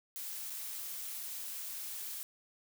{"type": "noise with dropouts", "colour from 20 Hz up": "blue", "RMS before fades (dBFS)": -42, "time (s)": [0.16, 2.23], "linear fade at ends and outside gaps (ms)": 0, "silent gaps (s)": [[0.498, 0.503], [1.231, 1.234]], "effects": []}